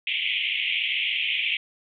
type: band-pass noise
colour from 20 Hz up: white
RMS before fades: -26 dBFS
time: 0.07-1.57 s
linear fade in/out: 2 ms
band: 2100 to 3300 Hz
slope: 96 dB/octave
effects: none